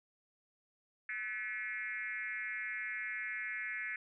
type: tone with frequency modulation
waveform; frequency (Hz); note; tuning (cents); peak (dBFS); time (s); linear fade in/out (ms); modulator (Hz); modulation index
sine; 1941; B6; -31; -37; 1.09-3.96; 2; 214; 1.7
effects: none